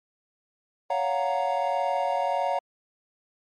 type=chord; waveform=triangle; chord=Gb major seventh; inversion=second; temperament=equal with one note detuned; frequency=561.1 / 698.5 / 740 / 932.3 Hz; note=Db5 / F5 / Gb5 / Bb5; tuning=+21 / 0 / 0 / 0 cents; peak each=-27 dBFS; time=0.9-2.59 s; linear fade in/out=5 ms; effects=MP3 48 kbps